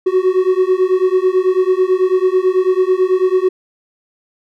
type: beating tone pair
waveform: triangle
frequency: 367.3 / 376.4 Hz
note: F#4 / F#4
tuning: -13 / +30 cents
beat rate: 9.1 Hz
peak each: -12 dBFS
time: 0.06-3.49 s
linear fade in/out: 10 ms
effects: none